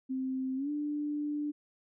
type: tone with pitch glide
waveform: sine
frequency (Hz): 261.6 to 295.3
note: C4 to D4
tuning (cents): 0 to +10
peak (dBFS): -31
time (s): 0.09-1.52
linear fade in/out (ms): 20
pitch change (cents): +210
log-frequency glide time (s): 0.56-0.7
effects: none